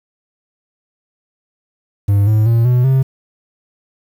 triangle tone with pitch steps, 100.8 / 108.03 / 115.79 / 124.1 / 133.01 Hz, G2 / A2 / A#2 / B2 / C3, +49 / -31 / -11 / +9 / +29 cents, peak -7 dBFS, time 2.08-3.03 s, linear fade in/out 10 ms, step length 190 ms, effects 7-bit

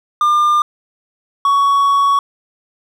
triangle tone pair in turn, 1200 / 1119.5 Hz, D6 / C#6, +37 / +17 cents, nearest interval minor second, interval 120 cents, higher first, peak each -8 dBFS, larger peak neither, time 0.21-0.62 / 1.45-2.19 s, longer second, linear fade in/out 2 ms, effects none

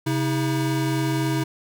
square tone pair together, 134.71 / 320.4 Hz, C#3 / E4, -49 / -49 cents, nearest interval octave + minor third, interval 1500 cents, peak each -24 / -25 dBFS, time 0.06-1.44 s, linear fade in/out 10 ms, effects none

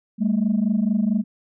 sine tone pair together, 199.74 / 224.2 Hz, G3 / A3, +33 / +33 cents, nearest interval major second, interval 200 cents, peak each -19 dBFS, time 0.18-1.24 s, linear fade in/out 50 ms, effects tanh soft clip ceiling -13 dBFS

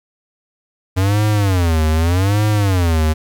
square tone with vibrato, 91.2 Hz, F#2, 24 cents flat, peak -13 dBFS, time 0.96-3.14 s, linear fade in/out 20 ms, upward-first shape sine, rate 0.83 Hz, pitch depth 270 cents each way, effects 9-bit

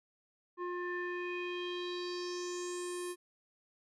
square tone with low-pass filter sweep, 355.3 Hz, F4, 30 cents sharp, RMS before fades -39 dBFS, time 0.57-3.16 s, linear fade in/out 50 ms, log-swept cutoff 1300 to 11000 Hz, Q 4.5, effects none

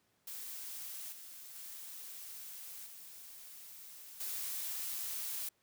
blue noise with level steps, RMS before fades -45 / -51 / -48 / -52 / -40 dBFS, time 0.27-5.49 s, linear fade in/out 5 ms, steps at 1.12 / 1.55 / 2.86 / 4.2 s, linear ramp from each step 5 ms, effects pink hiss -75 dBFS RMS until 5.62 s + high-pass 100 Hz 12 dB/octave

